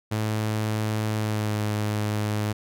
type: tone with pitch glide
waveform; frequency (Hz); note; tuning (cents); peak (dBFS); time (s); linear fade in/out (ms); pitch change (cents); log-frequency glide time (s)
sawtooth; 108.2 to 105.67; A2 to G#2; -29 to +30; -20; 0.11-2.53; 10; -41; 1.16-1.57
effects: none